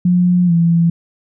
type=tone with pitch glide; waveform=sine; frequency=178.4 to 168.39 Hz; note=F3 to E3; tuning=+37 to +37 cents; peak=-9 dBFS; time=0.05-0.9 s; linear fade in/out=5 ms; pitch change=-100 cents; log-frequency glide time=0.46-0.52 s; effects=none